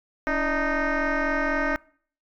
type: tone with frequency modulation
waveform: sine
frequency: 632 Hz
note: D#5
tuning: 27 cents sharp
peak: -20 dBFS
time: 0.27-1.76 s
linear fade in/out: 0 ms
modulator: 305 Hz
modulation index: 4.3
effects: noise-tail reverb RT60 0.5 s tail -24 dB re dry + tanh soft clip ceiling -19 dBFS